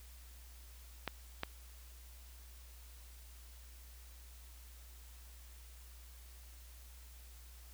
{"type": "clicks", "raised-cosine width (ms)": 0.3, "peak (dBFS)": -20, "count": 2, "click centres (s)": [1.077, 1.434], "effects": ["added 60 Hz sine -53 dBFS peak until 7.73 s", "white hiss -61 dBFS RMS until 7.73 s"]}